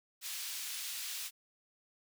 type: high-pass noise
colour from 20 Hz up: pink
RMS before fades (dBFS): -41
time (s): 0.21-1.31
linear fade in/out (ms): 50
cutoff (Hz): 3000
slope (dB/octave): 12
effects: none